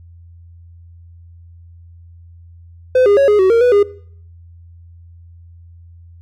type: tone with pitch steps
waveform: triangle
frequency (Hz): 510 / 406.8 / 554 / 416.9 / 376.8 / 462.6 / 492.3 / 407.2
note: C5 / G#4 / C#5 / G#4 / F#4 / A#4 / B4 / G#4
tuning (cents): -44 / -36 / -1 / +7 / +32 / -13 / -6 / -34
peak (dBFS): -6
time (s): 2.95-3.83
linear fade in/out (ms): 5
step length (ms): 110
effects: noise-tail reverb RT60 0.6 s tail -21 dB re dry + added 85 Hz sine -38 dBFS peak until 6.21 s